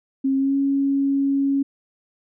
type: tone with pitch glide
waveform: sine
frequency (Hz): 269.2 to 276.3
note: C4 to C#4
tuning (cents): +49 to -6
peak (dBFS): -17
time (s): 0.24-1.63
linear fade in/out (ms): 10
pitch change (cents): +45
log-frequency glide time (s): 0.36-0.56
effects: none